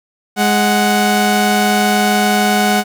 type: tone pair together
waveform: sawtooth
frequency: 207.7 / 740.2 Hz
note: G#3 / F#5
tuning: 0 / 0 cents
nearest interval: octave + minor seventh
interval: 2200 cents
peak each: -10 dBFS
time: 0.36-2.84 s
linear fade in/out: 50 ms
effects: none